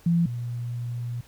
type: tone pair in turn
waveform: sine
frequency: 169.9 / 120.14 Hz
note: F3 / B2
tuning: -47 / -47 cents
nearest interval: tritone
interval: 600 cents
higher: first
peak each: -18 / -28 dBFS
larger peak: first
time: 0.06-0.26 / 0.26-1.21 s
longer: second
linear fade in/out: 5 ms
effects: pink hiss -55 dBFS RMS until 1.27 s